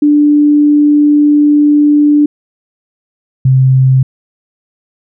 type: tone pair in turn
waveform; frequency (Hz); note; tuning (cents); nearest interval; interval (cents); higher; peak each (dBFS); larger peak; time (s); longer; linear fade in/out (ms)
sine; 294.6 / 131.23; D4 / C3; +6 / +6; octave + major second; 1400; first; -4; neither; 0.02-2.26 / 3.45-4.03; first; 5
effects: none